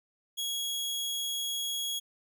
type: tone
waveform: sawtooth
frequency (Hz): 3322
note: G#7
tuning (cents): 0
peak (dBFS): -28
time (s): 0.37-2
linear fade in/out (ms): 20
effects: none

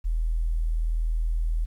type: tone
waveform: sine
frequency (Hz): 40.56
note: E1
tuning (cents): -27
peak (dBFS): -22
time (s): 0.04-1.66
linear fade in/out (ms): 20
effects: 10-bit

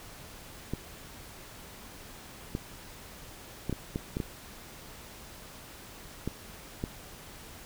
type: clicks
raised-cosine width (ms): 3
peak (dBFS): -18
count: 9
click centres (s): 0.736 / 2.551 / 3.696 / 3.727 / 3.959 / 4.169 / 4.202 / 6.276 / 6.839
effects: pink hiss -48 dBFS RMS until 7.65 s

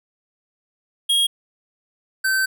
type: tone pair in turn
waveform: square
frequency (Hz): 3271 / 1543.7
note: G#7 / G6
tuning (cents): -27 / -27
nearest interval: octave + minor second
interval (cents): 1300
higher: first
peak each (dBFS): -16 / -18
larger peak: first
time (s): 1.09-1.27 / 2.24-2.46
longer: second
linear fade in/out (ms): 10
effects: none

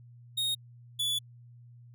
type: tone pair in turn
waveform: 45% pulse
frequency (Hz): 3729 / 3438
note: A#7 / A7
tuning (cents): 0 / -41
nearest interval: minor second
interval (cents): 141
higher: first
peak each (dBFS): -28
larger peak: neither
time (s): 0.37-0.55 / 0.99-1.19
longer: second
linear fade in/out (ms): 10
effects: added 120 Hz sine -50 dBFS peak until 1.94 s

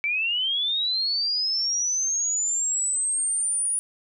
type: linear sweep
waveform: sine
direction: up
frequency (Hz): 2288 to 9750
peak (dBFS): -22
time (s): 0.04-3.79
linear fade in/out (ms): 0
effects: none

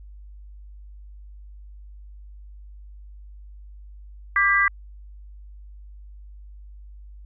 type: chord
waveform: sine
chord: G major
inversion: second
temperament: equal with one note detuned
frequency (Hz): 1174.7 / 1608.3 / 1975.5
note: D6 / G6 / B6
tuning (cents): 0 / +44 / 0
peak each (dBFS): -22 / -21 / -19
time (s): 4.36-4.68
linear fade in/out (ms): 2
effects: added 50 Hz sine -40 dBFS peak until 7.25 s

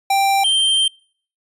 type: tone pair in turn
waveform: square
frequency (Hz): 786 / 3144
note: G5 / G7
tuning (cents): +4 / +4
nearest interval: 2 octaves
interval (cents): 2400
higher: second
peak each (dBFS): -14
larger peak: neither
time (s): 0.1-0.44 / 0.44-0.88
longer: second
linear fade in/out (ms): 5
effects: noise-tail reverb RT60 0.5 s tail -25 dB re dry + resampled to 32000 Hz

